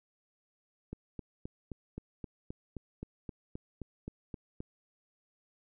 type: click train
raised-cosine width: 3 ms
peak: -27 dBFS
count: 15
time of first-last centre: 0.93-4.605 s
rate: 3.81 Hz
effects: none